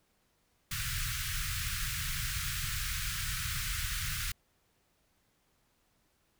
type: band-stop noise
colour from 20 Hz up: pink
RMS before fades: -35 dBFS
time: 0.71-4.32 s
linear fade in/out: 5 ms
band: 150 to 1300 Hz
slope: 48 dB/octave
effects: pink hiss -73 dBFS RMS until 6.39 s